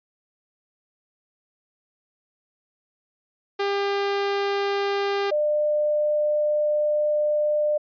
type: tone pair in turn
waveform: sawtooth / sine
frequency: 400 / 599.3 Hz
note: G4 / D5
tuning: +35 / +35 cents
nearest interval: perfect fifth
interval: 700 cents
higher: second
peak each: -18 / -19 dBFS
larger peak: first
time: 3.59-5.31 / 5.31-7.78 s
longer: second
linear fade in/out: 10 ms
effects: resampled to 11025 Hz